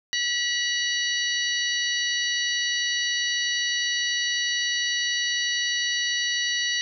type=harmonic tone with a mistuned harmonic; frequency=971 Hz; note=B5; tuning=30 cents flat; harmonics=2 / 3 / 4 / 5 / 6; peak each=-27 / -29 / -30 / -31 / -32 dBFS; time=0.13-6.81 s; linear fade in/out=0 ms; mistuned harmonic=5; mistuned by=-130 cents; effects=none